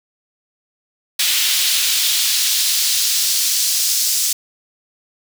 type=noise with high-pass filter sweep; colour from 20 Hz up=pink; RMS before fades=-17 dBFS; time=1.19-4.33 s; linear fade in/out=5 ms; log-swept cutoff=3100 to 5500 Hz; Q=1.4; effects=none